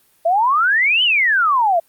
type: exponential two-way sweep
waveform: sine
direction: up then down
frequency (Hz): 645 to 3081 to 645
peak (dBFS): -12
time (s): 0.25-1.8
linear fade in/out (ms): 10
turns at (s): 1.03
effects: white hiss -57 dBFS RMS until 1.88 s + Opus 32 kbps